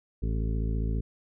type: harmonic tone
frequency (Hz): 54.9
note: A1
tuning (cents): -3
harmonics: 1 / 2 / 3 / 4 / 5 / 7 / 8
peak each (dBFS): -27 / -33 / -37 / -39 / -41 / -44 / -45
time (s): 0.22-1.01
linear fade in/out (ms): 10
effects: none